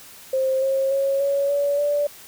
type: tone with pitch steps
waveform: sine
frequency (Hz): 527 / 537.5 / 548.1 / 559 / 570.1 / 581.4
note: C5 / C5 / C#5 / C#5 / C#5 / D5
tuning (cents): +12 / +47 / -20 / +14 / +48 / -18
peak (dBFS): -18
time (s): 0.33-2.07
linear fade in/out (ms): 5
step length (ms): 290
effects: white hiss -44 dBFS RMS until 2.27 s